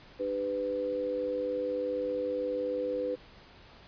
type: harmonic tone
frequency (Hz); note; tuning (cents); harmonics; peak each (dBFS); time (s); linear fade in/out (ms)
100; G2; +35; 3 / 4 / 5; -38 / -39 / -30; 0.19-3.16; 20
effects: pink hiss -54 dBFS RMS until 3.87 s + resampled to 11025 Hz